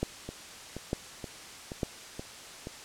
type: two click trains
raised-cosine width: 2 ms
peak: -15 / -24 dBFS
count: 3 / 6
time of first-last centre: 0.03-1.832 / 0.29-2.671 s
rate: 1.11 / 2.1 Hz
effects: white hiss -46 dBFS RMS until 2.84 s + low-pass 8000 Hz 12 dB/octave